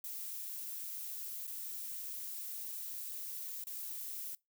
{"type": "noise with dropouts", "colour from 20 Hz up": "violet", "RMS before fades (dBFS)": -43, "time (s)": [0.04, 4.35], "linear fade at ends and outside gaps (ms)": 2, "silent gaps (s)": [[1.47, 1.475], [3.639, 3.669]], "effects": ["noise-tail reverb RT60 0.2 s tail -23 dB re dry"]}